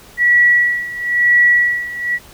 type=tone with tremolo; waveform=sine; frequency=1937 Hz; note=B6; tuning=34 cents flat; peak=-7 dBFS; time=0.17-2.19 s; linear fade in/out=50 ms; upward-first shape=sine; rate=1 Hz; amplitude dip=85%; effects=pink hiss -42 dBFS RMS until 2.33 s